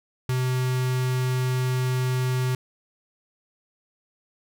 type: tone with notch filter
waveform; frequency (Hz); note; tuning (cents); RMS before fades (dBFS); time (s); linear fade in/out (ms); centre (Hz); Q
square; 127.8; C3; -40; -24; 0.29-2.55; 2; 590; 1.8
effects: none